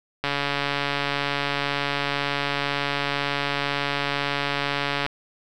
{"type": "click train", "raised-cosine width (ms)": 0.3, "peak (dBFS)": -8, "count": 686, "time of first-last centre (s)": [0.24, 5.064], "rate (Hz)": 142, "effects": []}